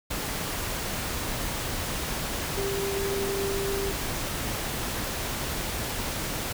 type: tone in noise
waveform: sine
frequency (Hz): 394.4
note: G4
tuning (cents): +11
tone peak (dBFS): -28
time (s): 2.57-3.92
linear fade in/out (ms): 10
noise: pink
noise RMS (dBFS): -31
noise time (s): 0.1-6.53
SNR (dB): 0
effects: none